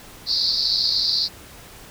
pink band-pass noise, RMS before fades -21 dBFS, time 0.26-1.29 s, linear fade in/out 50 ms, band 4100 to 5000 Hz, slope 96 dB/octave, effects pink hiss -43 dBFS RMS until 1.9 s

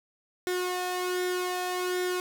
sawtooth tone with flanger, 362.5 Hz, F#4, 35 cents flat, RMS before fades -30 dBFS, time 0.47-2.2 s, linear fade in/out 0 ms, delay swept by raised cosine 0.54 to 1.19 ms, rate 1.3 Hz, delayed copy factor +0.55, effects none

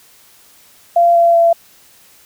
sine tone with pitch steps, 688 / 681.7 / 675.4 Hz, F5 / F5 / E5, -26 / -42 / +42 cents, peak -7 dBFS, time 0.96-1.53 s, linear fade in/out 5 ms, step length 190 ms, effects white hiss -47 dBFS RMS until 2.25 s

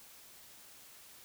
silence, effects white hiss -56 dBFS RMS until 1.24 s

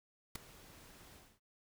pink noise with ADSR envelope, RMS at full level -37 dBFS, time 0.35-1.4 s, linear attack 7 ms, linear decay 5 ms, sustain -21 dB, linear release 260 ms, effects none

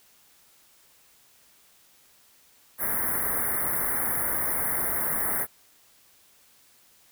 white band-stop noise, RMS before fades -27 dBFS, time 2.78-5.47 s, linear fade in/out 50 ms, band 2100 to 9600 Hz, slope 96 dB/octave, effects white hiss -59 dBFS RMS until 7.11 s

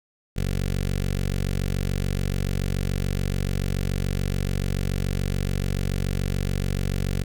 15% pulse tone with notch filter, 46.97 Hz, F#1, 27 cents sharp, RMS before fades -25 dBFS, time 0.36-7.24 s, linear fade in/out 10 ms, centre 940 Hz, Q 0.82, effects none

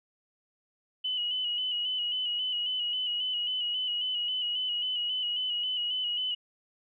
sine tone with vibrato, 2960 Hz, F#7, in tune, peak -28 dBFS, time 1.04-6.35 s, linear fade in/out 10 ms, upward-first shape square, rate 3.7 Hz, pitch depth 34 cents each way, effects none

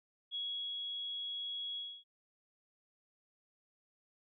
sine tone with ADSR envelope, 3334 Hz, G#7, 6 cents sharp, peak -36 dBFS, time 0.31-2.04 s, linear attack 39 ms, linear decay 400 ms, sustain -2 dB, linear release 270 ms, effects none

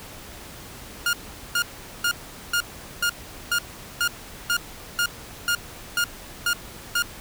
sawtooth tone bursts, 1417 Hz, F6, 25 cents sharp, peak -16 dBFS, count 13, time 1.06-7.023 s, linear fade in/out 2 ms, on 71 ms, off 420 ms, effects pink hiss -41 dBFS RMS until 7.2 s

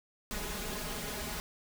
pink noise with comb filter, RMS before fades -38 dBFS, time 0.31-1.4 s, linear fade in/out 0 ms, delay 4.8 ms, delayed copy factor +0.8, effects none

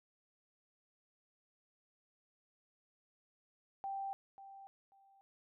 sine tone with echo, 784 Hz, G5, in tune, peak -38 dBFS, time 3.84-4.13 s, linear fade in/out 0 ms, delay 540 ms, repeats 2, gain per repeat -13 dB, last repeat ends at 5.21 s, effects none

